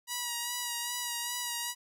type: tone with vibrato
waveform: 5% pulse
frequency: 962 Hz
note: B5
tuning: 46 cents flat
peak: -21 dBFS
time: 0.07-1.75 s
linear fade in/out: 50 ms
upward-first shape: sine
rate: 2.5 Hz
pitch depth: 28 cents each way
effects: none